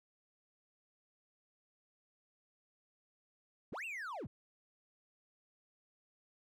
triangle linear two-way sweep, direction up then down, 61.8 to 2794 to 61.8 Hz, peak -39 dBFS, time 3.72-4.27 s, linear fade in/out 5 ms, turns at 3.85 s, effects none

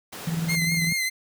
pink high-pass noise, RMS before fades -38 dBFS, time 0.12-0.56 s, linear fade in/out 10 ms, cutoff 190 Hz, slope 12 dB/octave
sine tone with tremolo, 164.81 Hz, E3, in tune, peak -22 dBFS, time 0.27-0.93 s, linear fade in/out 5 ms, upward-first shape square, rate 20 Hz, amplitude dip 50%
sawtooth tone with vibrato, 2086 Hz, C7, 6 cents flat, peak -20 dBFS, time 0.48-1.1 s, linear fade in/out 20 ms, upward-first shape triangle, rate 4.9 Hz, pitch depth 50 cents each way
effects none

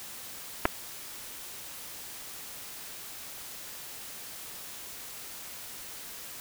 clicks, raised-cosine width 0.5 ms, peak -6 / -11 dBFS, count 2, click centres 0.654 / 0.657 s, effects white hiss -43 dBFS RMS until 6.4 s

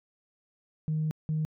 sine tone pair in turn, 155.56 / 155.56 Hz, D#3 / D#3, 0 / 0 cents, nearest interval unison, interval 0 cents, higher neither, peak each -25 dBFS, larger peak neither, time 0.88-1.11 / 1.29-1.45 s, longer first, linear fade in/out 0 ms, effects tanh soft clip ceiling -22 dBFS

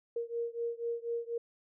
sine beating tone pair, 466.2 / 470.3 Hz, A#4 / A#4, 0 / +15 cents, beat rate 4.1 Hz, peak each -36 / -37 dBFS, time 0.16-1.38 s, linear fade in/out 5 ms, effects none

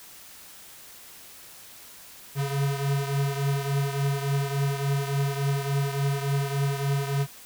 square beating tone pair, 138.59 / 142.09 Hz, C#3 / C#3, 0 / +43 cents, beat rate 3.5 Hz, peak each -26 / -31 dBFS, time 2.35-7.27 s, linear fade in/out 50 ms, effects white hiss -47 dBFS RMS until 7.45 s

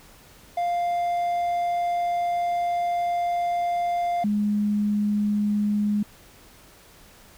triangle / sine tone pair in turn, 698.5 / 207.7 Hz, F5 / G#3, 0 / 0 cents, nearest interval octave + major sixth, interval 2100 cents, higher first, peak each -20 dBFS, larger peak neither, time 0.57-4.24 / 4.24-6.03 s, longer first, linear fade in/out 5 ms, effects pink hiss -51 dBFS RMS until 7.37 s

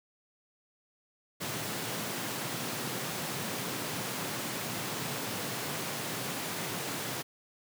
pink high-pass noise, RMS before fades -36 dBFS, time 1.4-7.23 s, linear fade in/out 20 ms, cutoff 110 Hz, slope 48 dB/octave, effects none

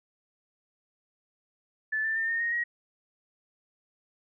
sine tone with pitch steps, 1744 / 1773.5 / 1803.4 / 1833.9 / 1864.9 / 1896.4 Hz, A6 / A6 / A6 / A#6 / A#6 / A#6, -16 / +13 / +42 / -29 / 0 / +29 cents, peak -26 dBFS, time 1.92-2.64 s, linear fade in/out 10 ms, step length 120 ms, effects none

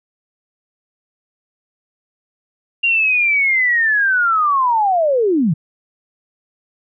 sine linear sweep, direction down, 2794 to 138.59 Hz, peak -12 dBFS, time 2.83-5.54 s, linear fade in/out 10 ms, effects none

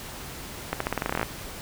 accelerating click train, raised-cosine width 0.5 ms, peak -10 dBFS, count 14, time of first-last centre 0.73-1.23 s, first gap 74 ms, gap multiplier 0.88, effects pink hiss -39 dBFS RMS until 1.61 s

